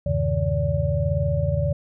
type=tone cluster; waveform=sine; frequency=78.4 / 97.3 / 132.3 / 154 / 575 Hz; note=D#2 / G2 / C3 / D#3 / D5; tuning=+14 / -12 / +20 / -17 / -37 cents; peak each=-26 dBFS; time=0.06-1.73 s; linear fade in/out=5 ms; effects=none